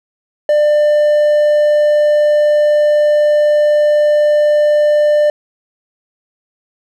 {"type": "tone", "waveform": "triangle", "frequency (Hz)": 596, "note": "D5", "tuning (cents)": 25, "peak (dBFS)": -6, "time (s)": [0.49, 5.3], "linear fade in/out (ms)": 2, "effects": []}